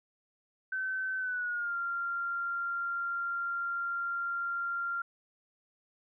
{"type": "tone with pitch glide", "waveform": "sine", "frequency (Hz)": [1530, 1386.9], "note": ["G6", "F6"], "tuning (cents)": [-42, -12], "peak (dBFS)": -31, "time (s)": [0.72, 5.02], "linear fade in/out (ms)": 5, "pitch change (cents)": -170, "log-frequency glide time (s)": [1.18, 1.76], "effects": []}